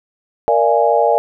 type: chord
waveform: sine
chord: Bb dominant seventh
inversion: none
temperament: equal with one note detuned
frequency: 466.2 / 587.3 / 680.5 / 830.6 Hz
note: Bb4 / D5 / F5 / Ab5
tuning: 0 / 0 / -45 / 0 cents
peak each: -16 dBFS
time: 0.48-1.18 s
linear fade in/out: 0 ms
effects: none

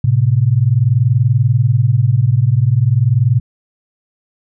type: tone pair together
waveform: sine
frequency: 110.38 / 130.81 Hz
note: A2 / C3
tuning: +6 / 0 cents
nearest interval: minor third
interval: 294 cents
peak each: -12 dBFS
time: 0.04-3.4 s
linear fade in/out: 5 ms
effects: none

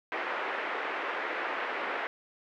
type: band-pass noise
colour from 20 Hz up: white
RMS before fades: -34 dBFS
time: 0.12-2.07 s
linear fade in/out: 0 ms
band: 340 to 2100 Hz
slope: 24 dB/octave
effects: none

